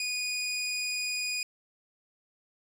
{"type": "tone", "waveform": "20% pulse", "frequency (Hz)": 2468, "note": "D#7", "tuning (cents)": -15, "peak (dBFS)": -25, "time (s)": [0, 1.43], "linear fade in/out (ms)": 2, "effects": ["resampled to 32000 Hz"]}